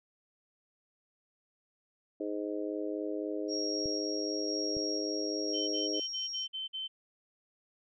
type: harmonic tone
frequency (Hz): 103.83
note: G#2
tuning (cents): 0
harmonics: 3 / 4 / 5 / 6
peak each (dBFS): -36 / -38 / -40 / -42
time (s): 2.2-6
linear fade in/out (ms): 5
type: tone with tremolo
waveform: sine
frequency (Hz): 5588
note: F8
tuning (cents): 0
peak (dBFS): -34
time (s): 3.48-6.47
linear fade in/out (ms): 50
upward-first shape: square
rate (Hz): 1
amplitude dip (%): 25
type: clicks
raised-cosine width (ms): 5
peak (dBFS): -32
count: 2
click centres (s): 3.858 / 4.768
type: tone bursts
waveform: sine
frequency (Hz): 3082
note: G7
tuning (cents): -30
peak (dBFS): -35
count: 7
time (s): 5.53-6.88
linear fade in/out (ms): 20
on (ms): 150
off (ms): 50
effects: none